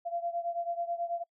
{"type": "beating tone pair", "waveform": "sine", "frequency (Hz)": [684, 693.2], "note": ["F5", "F5"], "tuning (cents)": [-36, -13], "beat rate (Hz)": 9.2, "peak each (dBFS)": [-33, -36], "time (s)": [0.05, 1.24], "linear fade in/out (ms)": 20, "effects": ["noise-tail reverb RT60 0.1 s tail -26 dB re dry"]}